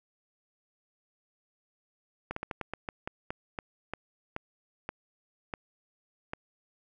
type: slowing click train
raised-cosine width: 0.5 ms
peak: -19 dBFS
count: 15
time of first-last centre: 2.31-6.335 s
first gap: 54 ms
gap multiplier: 1.23
effects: none